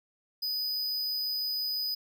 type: tone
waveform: square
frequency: 4983 Hz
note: D#8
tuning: 2 cents sharp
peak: -30 dBFS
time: 0.42-1.95 s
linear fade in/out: 10 ms
effects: none